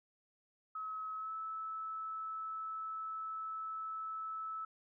sine tone with pitch glide, 1284 to 1306.4 Hz, E6 to E6, -46 to -16 cents, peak -39 dBFS, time 0.75-4.65 s, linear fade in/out 5 ms, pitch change +30 cents, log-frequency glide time 1.16-1.32 s, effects none

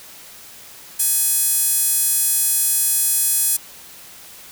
sawtooth tone with high-pass filter, 840 Hz, G#5, 19 cents sharp, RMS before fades -18 dBFS, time 0.99-3.57 s, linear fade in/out 10 ms, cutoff 9600 Hz, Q 1.7, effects white hiss -41 dBFS RMS until 4.51 s

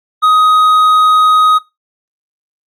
sine tone with hard clipping, 1255 Hz, D#6, 15 cents sharp, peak -7 dBFS, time 0.22-1.59 s, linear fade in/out 20 ms, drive 5 dB, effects noise-tail reverb RT60 0.2 s tail -17 dB re dry + Opus 48 kbps

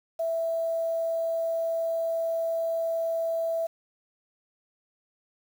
sine tone with quantisation, 659.3 Hz, E5, in tune, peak -25 dBFS, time 0.19-3.67 s, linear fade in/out 10 ms, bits 8, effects none

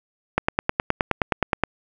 click train, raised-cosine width 0.5 ms, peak -3 dBFS, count 13, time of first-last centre 0.38-1.637 s, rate 9.55 Hz, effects none

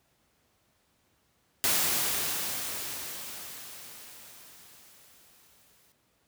white noise with exponential decay, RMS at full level -25 dBFS, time 1.64-5.92 s, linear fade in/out 0 ms, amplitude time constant 930 ms, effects pink hiss -70 dBFS RMS until 6.27 s + high-pass 60 Hz 12 dB/octave

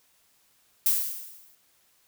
violet noise with exponential decay, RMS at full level -20 dBFS, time 0.86-1.55 s, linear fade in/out 2 ms, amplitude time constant 150 ms, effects white hiss -65 dBFS RMS until 2.07 s

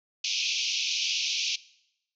pink band-pass noise, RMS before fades -29 dBFS, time 0.24-1.56 s, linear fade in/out 5 ms, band 2400 to 6300 Hz, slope 96 dB/octave, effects noise-tail reverb RT60 0.8 s tail -20 dB re dry

